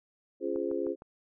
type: chord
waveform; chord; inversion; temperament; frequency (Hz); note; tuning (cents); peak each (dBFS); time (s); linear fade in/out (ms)
sine; Db major seventh; none; just; 277.2 / 346.5 / 415.8 / 519.7; Db4 / F4 / Ab4 / C5; 0 / -14 / +2 / -12; -37 / -33 / -34 / -36; 0.4-0.96; 50
type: click train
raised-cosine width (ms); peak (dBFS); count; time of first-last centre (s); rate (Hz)
1; -33; 4; 0.56-1.021; 6.51
effects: none